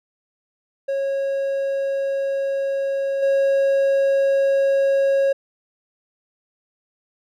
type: tone with level steps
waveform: triangle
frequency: 548 Hz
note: C#5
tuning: 20 cents flat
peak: -18 / -13 dBFS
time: 0.88-5.33 s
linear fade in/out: 10 ms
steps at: 3.22 s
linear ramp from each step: 10 ms
effects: none